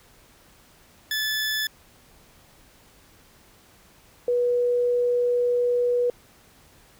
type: tone pair in turn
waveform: 20% pulse / sine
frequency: 1735 / 486.9 Hz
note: A6 / B4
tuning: -25 / -25 cents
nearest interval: octave + minor seventh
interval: 2200 cents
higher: first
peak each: -19 dBFS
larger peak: neither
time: 1.11-1.67 / 4.28-6.1 s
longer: second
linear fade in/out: 2 ms
effects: pink hiss -55 dBFS RMS until 6.99 s